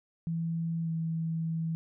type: tone with pitch glide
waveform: sine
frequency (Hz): 165.5 to 163.03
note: E3 to E3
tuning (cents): +7 to -19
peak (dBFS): -29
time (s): 0.27-1.75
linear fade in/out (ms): 0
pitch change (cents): -26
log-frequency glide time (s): 0.83-0.89
effects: none